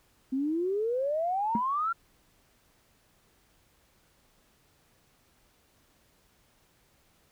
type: exponential sweep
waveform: sine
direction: up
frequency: 256.3 to 1396.9 Hz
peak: -26 dBFS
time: 0.32-1.93 s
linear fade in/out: 10 ms
type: tone with exponential decay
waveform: sine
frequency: 220 Hz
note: A3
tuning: in tune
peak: -21 dBFS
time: 1.55-1.63 s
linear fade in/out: 2 ms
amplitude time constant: 16 ms
effects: tanh soft clip ceiling -15 dBFS + pink hiss -66 dBFS RMS until 7.31 s